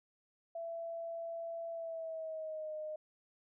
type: tone with pitch glide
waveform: sine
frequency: 668 to 616.1 Hz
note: E5 to D#5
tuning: +23 to -17 cents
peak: -39 dBFS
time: 0.55-2.96 s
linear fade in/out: 5 ms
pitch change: -140 cents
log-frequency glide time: 1.71-2.74 s
effects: none